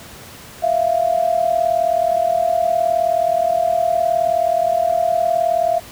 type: tone pair together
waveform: sine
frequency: 659.3 / 698.5 Hz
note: E5 / F5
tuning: 0 / 0 cents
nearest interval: minor second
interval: 100 cents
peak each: -17 dBFS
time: 0.62-5.8 s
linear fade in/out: 20 ms
effects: pink hiss -38 dBFS RMS until 5.91 s + high-pass 60 Hz 12 dB/octave